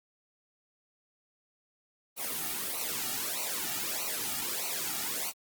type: noise with flanger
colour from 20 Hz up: white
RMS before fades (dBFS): -34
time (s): 2.16-5.33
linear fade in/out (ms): 50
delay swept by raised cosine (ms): 0.58 to 1.98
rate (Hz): 1.6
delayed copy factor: -0.95
effects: Opus 24 kbps